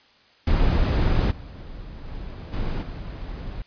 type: noise with level steps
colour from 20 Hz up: brown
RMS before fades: -19 / -38 / -35 / -26 / -33 dBFS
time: 0.47-3.62 s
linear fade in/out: 2 ms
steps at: 1.3 / 2.06 / 2.52 / 2.81 s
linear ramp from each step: 20 ms
effects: white hiss -56 dBFS RMS until 3.66 s + resampled to 11025 Hz

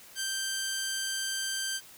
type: tone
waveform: 10% pulse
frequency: 1568 Hz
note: G6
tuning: in tune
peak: -22 dBFS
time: 0.15-1.81 s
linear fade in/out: 50 ms
effects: white hiss -52 dBFS RMS until 1.97 s

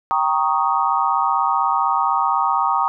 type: chord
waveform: sine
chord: Eb dominant seventh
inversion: first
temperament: equal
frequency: 784 / 932.3 / 1108.7 / 1244.5 Hz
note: G5 / Bb5 / Db6 / Eb6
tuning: 0 / 0 / 0 / 0 cents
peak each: -22 / -20 / -22 / -21 dBFS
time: 0.11-2.88 s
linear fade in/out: 0 ms
effects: none

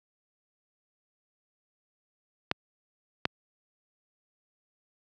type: clicks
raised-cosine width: 0.3 ms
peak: -8 dBFS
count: 2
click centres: 2.514 / 3.254 s
effects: high-pass 100 Hz 12 dB/octave

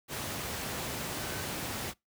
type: tone in noise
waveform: sine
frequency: 1525 Hz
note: G6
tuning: 48 cents flat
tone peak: -46 dBFS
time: 1.16-1.45 s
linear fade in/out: 50 ms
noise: pink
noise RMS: -36 dBFS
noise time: 0.08-1.94 s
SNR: -13 dB
effects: noise-tail reverb RT60 0.2 s tail -25 dB re dry + high-pass 80 Hz 12 dB/octave

